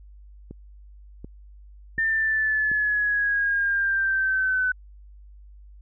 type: click train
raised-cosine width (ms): 3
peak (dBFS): -25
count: 4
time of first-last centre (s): 0.51-2.716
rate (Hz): 1.36
type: exponential sweep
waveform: sine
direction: down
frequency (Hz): 1802 to 1502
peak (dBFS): -20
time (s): 1.98-4.72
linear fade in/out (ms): 5
effects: added 50 Hz sine -44 dBFS peak until 5.81 s